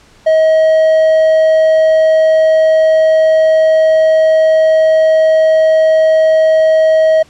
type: tone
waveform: triangle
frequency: 635 Hz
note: D#5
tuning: 35 cents sharp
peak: -4 dBFS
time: 0.26-7.23 s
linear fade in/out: 10 ms
effects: pink hiss -45 dBFS RMS until 7.29 s + low-pass 7000 Hz 12 dB/octave